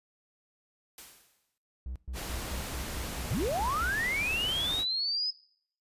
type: noise with exponential decay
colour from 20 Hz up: white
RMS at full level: -45 dBFS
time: 0.98-1.58 s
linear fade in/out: 1 ms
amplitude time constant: 130 ms
type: tone bursts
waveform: triangle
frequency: 63 Hz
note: B1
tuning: 35 cents sharp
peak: -33 dBFS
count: 10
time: 1.86-3.91 s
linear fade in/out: 0 ms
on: 97 ms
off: 120 ms
type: noise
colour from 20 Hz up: pink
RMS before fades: -38 dBFS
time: 2.13-4.85 s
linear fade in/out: 50 ms
type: linear sweep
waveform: sine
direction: up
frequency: 56 to 5110 Hz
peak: -28 dBFS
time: 3.3-5.31 s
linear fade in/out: 10 ms
effects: noise-tail reverb RT60 0.6 s tail -20 dB re dry + resampled to 32000 Hz